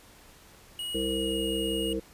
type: tone with pitch glide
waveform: square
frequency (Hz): 2900 to 2873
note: F#7 to F7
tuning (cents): -35 to +48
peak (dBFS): -33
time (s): 0.79-1.93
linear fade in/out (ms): 2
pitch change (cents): -17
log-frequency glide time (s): 1.03-1.4
type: harmonic tone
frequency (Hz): 65.41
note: C2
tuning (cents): 0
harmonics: 1 / 3 / 5 / 7 / 8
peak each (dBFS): -38 / -36 / -32 / -32 / -39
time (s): 0.94-2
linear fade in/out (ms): 10
effects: pink hiss -54 dBFS RMS until 2.13 s + resampled to 32000 Hz